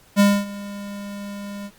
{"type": "tone with ADSR envelope", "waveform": "square", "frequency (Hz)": 202.1, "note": "G#3", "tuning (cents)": -47, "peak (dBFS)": -11, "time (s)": [0.16, 1.71], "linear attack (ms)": 39, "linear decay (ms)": 250, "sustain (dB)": -20, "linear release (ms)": 55, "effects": ["pink hiss -53 dBFS RMS until 1.78 s", "Opus 48 kbps"]}